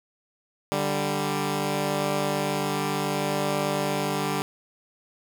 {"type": "tone pair together", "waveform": "10% pulse", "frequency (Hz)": [146.83, 196], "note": ["D3", "G3"], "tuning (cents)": [0, 0], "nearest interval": "perfect fourth", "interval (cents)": 500, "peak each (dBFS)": -19, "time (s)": [0.72, 4.42], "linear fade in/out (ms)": 0, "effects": []}